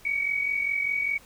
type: tone pair together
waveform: sine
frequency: 2249 / 2294 Hz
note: C#7 / D7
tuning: +24 / -41 cents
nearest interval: unison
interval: 35 cents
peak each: -25 / -31 dBFS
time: 0.05-1.18 s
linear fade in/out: 5 ms
effects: pink hiss -53 dBFS RMS until 1.25 s